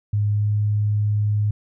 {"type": "tone with pitch glide", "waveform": "sine", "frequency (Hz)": [103.83, 104.67], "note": ["G#2", "G#2"], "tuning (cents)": [0, 14], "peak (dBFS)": -17, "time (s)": [0.13, 1.51], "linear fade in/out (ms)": 5, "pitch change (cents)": 14, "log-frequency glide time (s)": [0.29, 0.5], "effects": []}